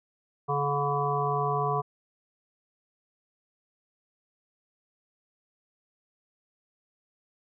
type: harmonic tone with a mistuned harmonic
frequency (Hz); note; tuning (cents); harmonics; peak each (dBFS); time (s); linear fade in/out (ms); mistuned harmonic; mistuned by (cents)
142.8; D3; -48; 1 / 3 / 5 / 7 / 8; -31 / -31 / -31 / -31 / -31; 0.48-1.82; 20; 5; +18
effects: none